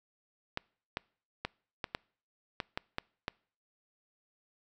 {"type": "clicks", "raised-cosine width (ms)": 0.3, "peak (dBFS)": -17, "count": 9, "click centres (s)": [0.574, 0.971, 1.45, 1.842, 1.949, 2.602, 2.775, 2.984, 3.281], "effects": ["noise-tail reverb RT60 0.5 s tail -26 dB re dry"]}